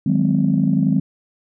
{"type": "chord", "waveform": "sine", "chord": "Ab dominant seventh", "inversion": "second", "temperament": "just", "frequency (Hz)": [155.74, 186.89, 207.7, 259.6], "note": ["Eb3", "Gb3", "Ab3", "C4"], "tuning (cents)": [2, 18, 0, -13], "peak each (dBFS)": -19, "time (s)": [0.06, 1], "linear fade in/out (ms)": 5, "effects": ["tanh soft clip ceiling -5 dBFS"]}